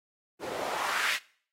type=noise with band-pass filter sweep; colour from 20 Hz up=white; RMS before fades=-32 dBFS; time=0.39-1.19 s; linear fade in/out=50 ms; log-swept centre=350 to 2400 Hz; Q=2.1; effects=noise-tail reverb RT60 0.5 s tail -21 dB re dry + AAC 48 kbps